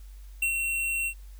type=tone with ADSR envelope; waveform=square; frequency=2725 Hz; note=F7; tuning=43 cents flat; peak=-23 dBFS; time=0.42-1.14 s; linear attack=5 ms; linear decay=90 ms; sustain=-4 dB; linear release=72 ms; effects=added 48 Hz sine -42 dBFS peak until 1.39 s + white hiss -61 dBFS RMS until 1.39 s